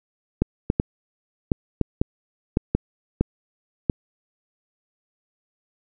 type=clicks; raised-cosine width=3 ms; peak=-5 dBFS; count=10; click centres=0.42 / 0.701 / 0.799 / 1.518 / 1.813 / 2.015 / 2.571 / 2.75 / 3.21 / 3.898 s; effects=none